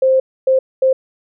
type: tone bursts at uneven times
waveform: sine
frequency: 525 Hz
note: C5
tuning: 6 cents sharp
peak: -9 dBFS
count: 3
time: 0.02-0.2 / 0.47-0.59 / 0.82-0.93 s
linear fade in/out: 5 ms
effects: none